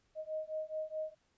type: beating tone pair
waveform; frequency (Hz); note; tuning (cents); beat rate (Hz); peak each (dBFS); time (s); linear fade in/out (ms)
sine; 622.3 / 627; D#5 / D#5; 0 / +13; 4.7; -40 / -40; 0.15-1.15; 50
effects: pink hiss -75 dBFS RMS until 1.37 s + resampled to 16000 Hz